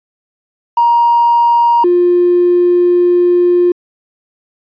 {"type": "tone pair in turn", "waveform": "triangle", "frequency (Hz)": [943, 353.2], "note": ["A#5", "F4"], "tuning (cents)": [20, 20], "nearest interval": "octave + perfect fourth", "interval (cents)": 1700, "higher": "first", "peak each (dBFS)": -3, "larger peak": "neither", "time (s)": [[0.77, 1.84], [1.84, 3.72]], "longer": "second", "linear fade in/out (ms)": 5, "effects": ["tanh soft clip ceiling -4 dBFS", "resampled to 11025 Hz"]}